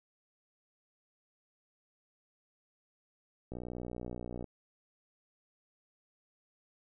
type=click train; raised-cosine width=2 ms; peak=-28 dBFS; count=57; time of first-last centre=3.52-4.443 s; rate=60.7 Hz; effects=none